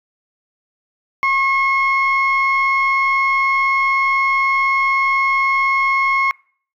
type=tone pair together; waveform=sine; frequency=1085 / 2168 Hz; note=C#6 / C#7; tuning=-37 / -39 cents; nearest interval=octave; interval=1198 cents; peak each=-15 dBFS; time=1.23-6.31 s; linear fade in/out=0 ms; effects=noise-tail reverb RT60 0.5 s tail -25 dB re dry + tanh soft clip ceiling -8 dBFS